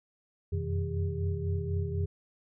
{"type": "tone cluster", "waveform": "sine", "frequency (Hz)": [88.8, 92.8, 126.4, 159.3, 401.9], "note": ["F2", "F#2", "B2", "D#3", "G4"], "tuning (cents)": [29, 6, 41, 41, 43], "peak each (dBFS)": [-31, -36, -39, -37, -38], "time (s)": [0.52, 2.06], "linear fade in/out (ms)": 10, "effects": []}